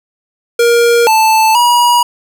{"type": "tone with pitch steps", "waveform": "square", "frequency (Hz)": [471.2, 880, 963], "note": ["A#4", "A5", "B5"], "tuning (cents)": [19, 0, -44], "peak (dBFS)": -7, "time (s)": [0.59, 2.03], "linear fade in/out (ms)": 5, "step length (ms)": 480, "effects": []}